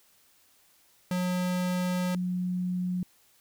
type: tone pair in turn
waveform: square / sine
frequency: 180.8 / 180.8 Hz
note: F#3 / F#3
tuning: -40 / -40 cents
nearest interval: unison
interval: 0 cents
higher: neither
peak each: -27 dBFS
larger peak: neither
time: 1.11-2.15 / 2.15-3.03 s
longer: first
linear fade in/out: 2 ms
effects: white hiss -63 dBFS RMS until 3.4 s